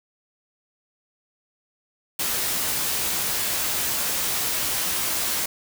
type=noise with comb filter; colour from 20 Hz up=white; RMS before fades=-25 dBFS; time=2.19-5.46 s; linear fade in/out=5 ms; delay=16 ms; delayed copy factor=+0.5; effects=none